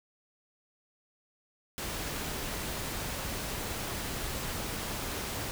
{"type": "noise", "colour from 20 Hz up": "pink", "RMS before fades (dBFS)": -36, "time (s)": [1.78, 5.51], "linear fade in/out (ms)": 0, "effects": []}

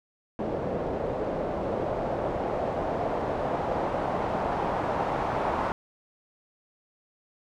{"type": "noise with low-pass filter sweep", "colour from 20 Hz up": "white", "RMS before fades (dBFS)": -29, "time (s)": [0.39, 5.72], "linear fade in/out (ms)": 0, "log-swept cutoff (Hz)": [520, 890], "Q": 1.9, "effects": []}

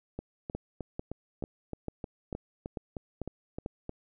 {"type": "two click trains", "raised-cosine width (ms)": 2, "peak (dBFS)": [-23, -21], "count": [13, 8], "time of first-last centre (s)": [[0.19, 3.894], [0.55, 3.661]], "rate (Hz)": [3.24, 2.25], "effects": []}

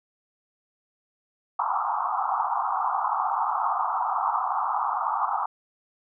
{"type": "band-pass noise", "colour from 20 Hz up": "pink", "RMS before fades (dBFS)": -26, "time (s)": [1.59, 5.46], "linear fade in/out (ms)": 5, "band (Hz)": [740, 1300], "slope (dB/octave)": 96, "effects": []}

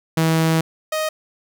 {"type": "tone pair in turn", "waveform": "sawtooth", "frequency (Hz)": [161.7, 624], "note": ["E3", "D#5"], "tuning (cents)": [-33, 5], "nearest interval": "octave + major seventh", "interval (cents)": 2338, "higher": "second", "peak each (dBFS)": [-11, -16], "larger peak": "first", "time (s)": [[0.17, 0.61], [0.92, 1.09]], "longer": "first", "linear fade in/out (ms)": 5, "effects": []}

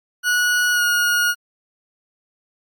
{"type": "tone with pitch glide", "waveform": "40% pulse", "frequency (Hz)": [1462, 1438.5], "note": ["F#6", "F#6"], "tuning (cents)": [-21, -49], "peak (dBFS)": -15, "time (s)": [0.23, 1.35], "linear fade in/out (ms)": 50, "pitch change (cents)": -28, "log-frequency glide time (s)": [0.72, 0.83], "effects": ["Opus 48 kbps"]}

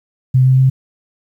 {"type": "tone with pitch steps", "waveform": "sine", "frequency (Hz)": [129.2, 130.47, 131.76], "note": ["C3", "C3", "C3"], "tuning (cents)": [-21, -5, 12], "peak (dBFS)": -7, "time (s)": [0.34, 0.7], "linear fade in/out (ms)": 10, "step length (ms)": 120, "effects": ["8-bit"]}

